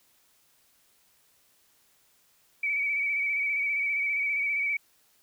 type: tone with vibrato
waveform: sine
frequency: 2279 Hz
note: C#7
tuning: 47 cents sharp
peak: -25 dBFS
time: 2.63-4.77 s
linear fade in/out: 5 ms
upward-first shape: square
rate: 15 Hz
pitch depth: 30 cents each way
effects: white hiss -65 dBFS RMS until 5.22 s